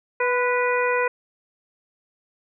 harmonic tone with a mistuned harmonic, 491.3 Hz, B4, 9 cents flat, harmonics 1 / 2 / 3 / 4 / 5, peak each -22 / -25 / -27 / -28 / -29 dBFS, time 0.2-1.08 s, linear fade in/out 5 ms, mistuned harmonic 2, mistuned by +28 cents, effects none

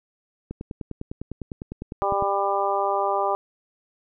click train, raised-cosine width 3 ms, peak -19 dBFS, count 18, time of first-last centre 0.51-2.224 s, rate 9.92 Hz
harmonic tone, 198.6 Hz, G3, 23 cents sharp, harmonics 2 / 3 / 4 / 5 / 6, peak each -28 / -27 / -25 / -28 / -28 dBFS, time 2.02-3.35 s, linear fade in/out 0 ms
effects none

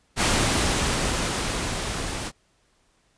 pink noise with level ramp, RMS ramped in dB -20 to -31 dBFS, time 0.16-2.32 s, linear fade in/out 50 ms, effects pink hiss -65 dBFS RMS until 3.17 s + resampled to 22050 Hz

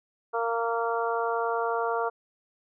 harmonic tone, 230.9 Hz, A#3, 16 cents flat, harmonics 2 / 3 / 4 / 5 / 6, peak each -29 / -31 / -32 / -33 / -34 dBFS, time 0.33-2.1 s, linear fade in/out 20 ms, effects none

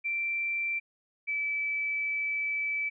sine tone pair in turn, 2349 / 2307 Hz, D7 / D7, 0 / -31 cents, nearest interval unison, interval 31 cents, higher first, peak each -28 dBFS, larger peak neither, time 0.04-0.8 / 1.27-2.9 s, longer second, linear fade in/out 20 ms, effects none

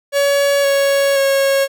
45% pulse tone with pitch steps, 564 / 555.9 / 547.9 Hz, C#5 / C#5 / C#5, +30 / +5 / -20 cents, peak -12 dBFS, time 0.12-1.68 s, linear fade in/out 50 ms, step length 520 ms, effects none

